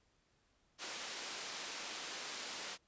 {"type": "band-pass noise", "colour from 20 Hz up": "white", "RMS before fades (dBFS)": -45, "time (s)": [0.78, 2.78], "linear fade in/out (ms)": 50, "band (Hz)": [280, 6300], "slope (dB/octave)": 12, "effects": ["pink hiss -75 dBFS RMS until 2.87 s", "resampled to 16000 Hz"]}